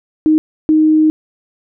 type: tone bursts at uneven times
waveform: sine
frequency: 311.1 Hz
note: D#4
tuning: in tune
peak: -7 dBFS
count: 2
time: 0.26-0.38 / 0.69-1.1 s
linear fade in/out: 0 ms
effects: none